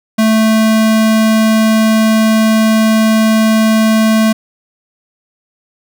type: tone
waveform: square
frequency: 220 Hz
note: A3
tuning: in tune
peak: -8 dBFS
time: 0.18-4.33 s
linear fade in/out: 10 ms
effects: none